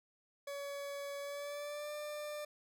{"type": "tone with pitch glide", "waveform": "40% pulse", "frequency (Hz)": [565, 595.5], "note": ["C#5", "D5"], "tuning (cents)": [33, 24], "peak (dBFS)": -40, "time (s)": [0.47, 2.45], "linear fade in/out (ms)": 5, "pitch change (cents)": 91, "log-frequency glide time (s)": [1.2, 1.92], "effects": []}